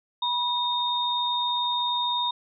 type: tone pair together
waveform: sine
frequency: 975 / 3688 Hz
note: B5 / A#7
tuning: -23 / -19 cents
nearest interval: octave + major seventh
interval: 2304 cents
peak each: -26 dBFS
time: 0.22-2.31 s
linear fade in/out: 5 ms
effects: none